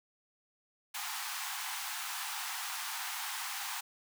pink high-pass noise, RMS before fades -39 dBFS, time 0.94-3.81 s, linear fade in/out 10 ms, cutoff 760 Hz, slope 96 dB/octave, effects none

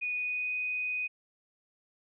sine tone with pitch glide, 2471 to 2493 Hz, D#7 to D#7, -13 to +3 cents, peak -30 dBFS, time 0.01-1.08 s, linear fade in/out 20 ms, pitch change +16 cents, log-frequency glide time 0.13-0.52 s, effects none

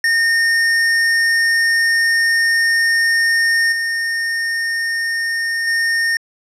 square tone with level steps, 1832 Hz, A#6, 31 cents flat, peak -13 / -18 / -15 dBFS, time 0.04-6.17 s, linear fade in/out 2 ms, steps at 3.72 / 5.67 s, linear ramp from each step 5 ms, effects low-pass 9000 Hz 12 dB/octave

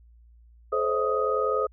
sine tone cluster, 430 / 521 / 561 / 646 / 1251 Hz, A4 / C5 / C#5 / E5 / D#6, -40 / -7 / +21 / -35 / +9 cents, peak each -27 / -27 / -36 / -35 / -27 dBFS, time 0.72-1.67 s, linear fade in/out 10 ms, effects added 58 Hz sine -51 dBFS peak until 1.72 s

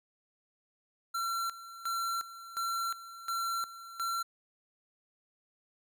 square tone with tremolo, 1359 Hz, F6, 48 cents flat, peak -32 dBFS, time 1.14-4.23 s, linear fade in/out 10 ms, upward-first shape square, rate 1.4 Hz, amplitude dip 80%, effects none

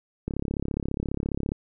click train, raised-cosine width 3 ms, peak -15 dBFS, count 44, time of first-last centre 0.28-1.519 s, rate 34.7 Hz, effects none

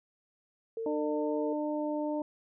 sine tone, 452 Hz, A4, 47 cents sharp, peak -33 dBFS, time 0.77-1.53 s, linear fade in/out 2 ms
harmonic tone, 300.2 Hz, D4, 38 cents sharp, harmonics 1 / 2 / 3, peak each -32 / -34 / -40 dBFS, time 0.86-2.22 s, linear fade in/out 2 ms
effects none

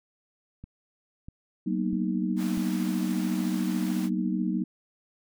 click train, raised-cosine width 5 ms, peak -29 dBFS, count 4, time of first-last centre 0.64-2.575 s, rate 1.55 Hz
sine chord, B major seventh, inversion second, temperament equal with one note detuned, 188.45 / 233.1 / 246.9 / 311.1 Hz, F#3 / A#3 / B3 / D#4, +32 / 0 / 0 / 0 cents, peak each -28 / -31 / -34 / -31 dBFS, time 1.66-4.64 s, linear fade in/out 10 ms
pink high-pass noise, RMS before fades -43 dBFS, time 2.36-4.1 s, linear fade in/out 50 ms, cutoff 560 Hz, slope 48 dB/octave
effects none

